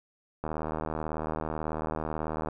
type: click train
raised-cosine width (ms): 1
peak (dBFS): -18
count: 161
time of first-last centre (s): 0.44-2.486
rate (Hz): 78.2
effects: none